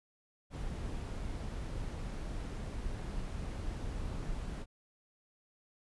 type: noise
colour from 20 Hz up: brown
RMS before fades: -39 dBFS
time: 0.5-4.66 s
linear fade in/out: 50 ms
effects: resampled to 24000 Hz